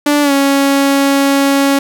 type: tone with pitch glide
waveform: sawtooth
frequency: 292 to 277.2 Hz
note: D4 to C#4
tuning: -10 to 0 cents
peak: -5 dBFS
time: 0.06-1.79 s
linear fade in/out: 5 ms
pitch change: -90 cents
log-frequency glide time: 0.22-0.32 s
effects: none